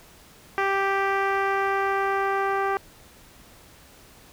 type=tone with low-pass filter sweep; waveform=10% pulse; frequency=392 Hz; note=G4; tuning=in tune; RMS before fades=-24 dBFS; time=0.58-2.77 s; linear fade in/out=0 ms; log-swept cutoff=2100 to 1300 Hz; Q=0.9; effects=pink hiss -51 dBFS RMS until 4.32 s